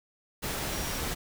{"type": "tone in noise", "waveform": "sine", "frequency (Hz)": 5660, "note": "F8", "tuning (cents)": 22, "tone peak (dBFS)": -43, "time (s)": [0.71, 0.99], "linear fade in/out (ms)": 20, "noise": "pink", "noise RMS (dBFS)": -33, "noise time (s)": [0.42, 1.15], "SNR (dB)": -13, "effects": []}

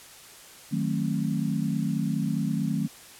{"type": "chord", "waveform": "sine", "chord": "D# diminished seventh", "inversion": "none", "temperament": "equal with one note detuned", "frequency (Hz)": [155.56, 185, 220, 268.2], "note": ["D#3", "F#3", "A3", "C4"], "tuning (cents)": [0, 0, 0, 43], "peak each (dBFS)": [-29, -30, -29, -32], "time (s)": [0.71, 2.88], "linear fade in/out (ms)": 20, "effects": ["white hiss -48 dBFS RMS until 3.19 s", "low-pass 12000 Hz 12 dB/octave"]}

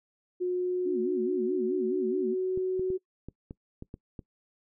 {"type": "tone with pitch glide", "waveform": "sine", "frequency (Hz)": [361.1, 372.1], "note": ["F#4", "F#4"], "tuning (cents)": [-42, 10], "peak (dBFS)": -26, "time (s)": [0.4, 2.98], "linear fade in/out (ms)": 20, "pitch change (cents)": 52, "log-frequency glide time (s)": [0.54, 2.1]}
{"type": "tone with vibrato", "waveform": "sine", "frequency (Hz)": 259.6, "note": "C4", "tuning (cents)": -13, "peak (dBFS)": -31, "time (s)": [0.85, 2.35], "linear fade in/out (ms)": 20, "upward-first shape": "sine", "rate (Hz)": 4.7, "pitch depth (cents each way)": 290}
{"type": "clicks", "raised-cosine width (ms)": 3, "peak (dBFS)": -27, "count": 8, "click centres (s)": [2.575, 2.795, 2.903, 3.286, 3.509, 3.824, 3.941, 4.192]}
{"effects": ["noise-tail reverb RT60 0.1 s tail -22 dB re dry"]}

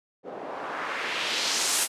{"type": "noise with low-pass filter sweep", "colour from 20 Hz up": "white", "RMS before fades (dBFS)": -29, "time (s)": [0.23, 1.88], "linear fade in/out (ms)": 50, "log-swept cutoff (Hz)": [480, 11000], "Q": 1.4, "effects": ["high-pass 300 Hz 12 dB/octave", "resampled to 32000 Hz"]}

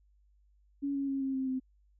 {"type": "tone with pitch steps", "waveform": "sine", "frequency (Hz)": [280.9, 276.6, 272.3, 268.1, 263.9, 259.8], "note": ["C#4", "C#4", "C#4", "C4", "C4", "C4"], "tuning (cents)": [23, -4, -31, 42, 15, -12], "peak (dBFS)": -30, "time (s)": [0.82, 1.6], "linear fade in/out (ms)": 20, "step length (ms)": 130, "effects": ["added 50 Hz sine -63 dBFS peak until 1.99 s"]}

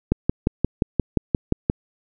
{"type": "click train", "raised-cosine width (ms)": 3, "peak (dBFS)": -4, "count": 10, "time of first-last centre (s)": [0.12, 1.699], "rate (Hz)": 5.7, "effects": []}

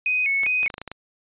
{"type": "tone with vibrato", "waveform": "sine", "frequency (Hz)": 2349, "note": "D7", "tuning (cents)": 0, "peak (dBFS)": -19, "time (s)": [0.06, 0.68], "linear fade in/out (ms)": 2, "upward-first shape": "square", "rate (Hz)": 2.5, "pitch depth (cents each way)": 110}
{"type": "clicks", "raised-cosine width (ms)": 0.3, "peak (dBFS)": -18, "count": 10, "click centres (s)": [0.434, 0.465, 0.631, 0.662, 0.702, 0.741, 0.781, 0.816, 0.877, 0.916]}
{"effects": ["resampled to 8000 Hz"]}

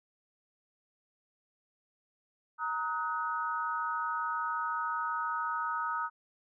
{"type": "chord", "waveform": "sine", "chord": "D# minor", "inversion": "second", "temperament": "equal with one note detuned", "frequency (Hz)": [932.3, 1265.5, 1480], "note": ["A#5", "D#6", "F#6"], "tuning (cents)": [0, 29, 0], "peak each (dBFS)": [-36, -33, -38], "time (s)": [2.58, 6.1], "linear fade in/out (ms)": 50, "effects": []}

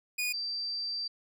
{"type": "tone pair in turn", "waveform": ["sawtooth", "sine"], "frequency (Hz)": [2461, 4679], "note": ["D#7", "D8"], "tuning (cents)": [-20, -7], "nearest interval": "major seventh", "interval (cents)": 1113, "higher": "second", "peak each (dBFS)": [-26, -32], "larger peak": "first", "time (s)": [[0.18, 0.33], [0.33, 1.08]], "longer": "second", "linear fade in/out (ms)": 10, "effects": []}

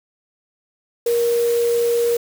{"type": "tone in noise", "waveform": "sine", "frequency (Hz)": 471.5, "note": "A#4", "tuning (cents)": 20, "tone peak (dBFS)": -15, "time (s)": [1.06, 2.17], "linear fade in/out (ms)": 5, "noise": "white", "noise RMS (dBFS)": -32, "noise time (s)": [1.06, 2.17], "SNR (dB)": 14, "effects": []}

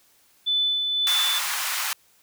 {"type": "tone with tremolo", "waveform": "sine", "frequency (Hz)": 3500, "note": "A7", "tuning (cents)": -10, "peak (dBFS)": -19, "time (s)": [0.46, 1.4], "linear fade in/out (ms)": 20, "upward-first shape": "sine", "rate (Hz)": 1.9, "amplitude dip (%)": 35}
{"type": "high-pass noise", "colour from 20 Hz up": "pink", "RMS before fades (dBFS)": -27, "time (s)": [1.07, 1.93], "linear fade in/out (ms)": 0, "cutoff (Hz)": 1000, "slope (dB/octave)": 24}
{"effects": ["white hiss -60 dBFS RMS until 2.22 s"]}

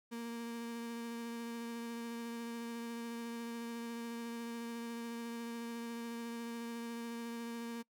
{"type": "tone with vibrato", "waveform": "35% pulse", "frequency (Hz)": 233.1, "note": "A#3", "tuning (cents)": 0, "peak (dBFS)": -39, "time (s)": [0.11, 7.83], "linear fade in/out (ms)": 20, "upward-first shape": "sine", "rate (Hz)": 14, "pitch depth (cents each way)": 12, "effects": ["noise-tail reverb RT60 0.1 s tail -24 dB re dry"]}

